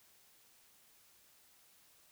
silence, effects white hiss -66 dBFS RMS until 2.11 s

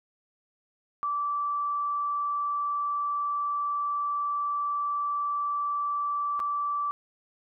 sine tone with dropouts, 1162 Hz, D6, 19 cents flat, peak -26 dBFS, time 1.03-6.91 s, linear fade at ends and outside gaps 0 ms, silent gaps 6.394-6.401 s, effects none

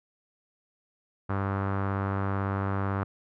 sawtooth tone with low-pass filter, 98 Hz, G2, in tune, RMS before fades -29 dBFS, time 1.29-3.04 s, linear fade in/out 10 ms, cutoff 1300 Hz, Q 2.8, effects none

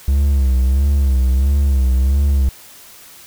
triangle tone with vibrato, 67.1 Hz, C2, 44 cents sharp, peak -9 dBFS, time 0.08-2.49 s, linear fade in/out 0 ms, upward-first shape sine, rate 1.5 Hz, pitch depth 96 cents each way, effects white hiss -41 dBFS RMS until 3.26 s

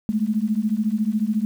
sine beating tone pair, 207.7 / 221.7 Hz, G#3 / A3, 0 / +13 cents, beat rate 14 Hz, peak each -22 dBFS, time 0.09-1.45 s, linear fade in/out 0 ms, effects 8-bit

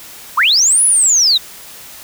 sine linear two-way sweep, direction up then down, 902 to 10460 to 3638 Hz, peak -8 dBFS, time 0.37-1.38 s, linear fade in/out 10 ms, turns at 0.84 s, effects white hiss -35 dBFS RMS until 2.03 s

